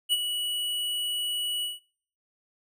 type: tone with ADSR envelope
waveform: square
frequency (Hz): 2937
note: F#7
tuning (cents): -13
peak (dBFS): -20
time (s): 0.09-1.8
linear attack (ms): 38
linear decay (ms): 33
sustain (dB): -8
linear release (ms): 170
effects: noise-tail reverb RT60 0.6 s tail -25 dB re dry